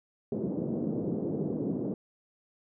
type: band-pass noise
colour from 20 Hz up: pink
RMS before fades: -32 dBFS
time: 0.32-1.94 s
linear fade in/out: 2 ms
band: 160 to 450 Hz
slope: 24 dB/octave
effects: none